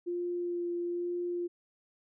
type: tone with vibrato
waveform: sine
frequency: 349.2 Hz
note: F4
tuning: in tune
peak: -31 dBFS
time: 0.06-1.48 s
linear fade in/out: 20 ms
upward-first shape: sine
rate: 1.1 Hz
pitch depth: 11 cents each way
effects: none